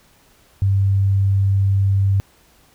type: tone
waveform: sine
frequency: 98 Hz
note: G2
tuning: in tune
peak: -13 dBFS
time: 0.62-2.2 s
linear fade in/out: 0 ms
effects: pink hiss -54 dBFS RMS until 2.74 s